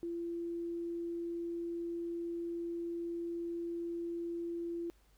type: tone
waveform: sine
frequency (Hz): 340.3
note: F4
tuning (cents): -45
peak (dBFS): -36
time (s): 0.03-4.9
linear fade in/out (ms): 0
effects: added 50 Hz sine -65 dBFS peak until 5.17 s + pink hiss -71 dBFS RMS until 5.17 s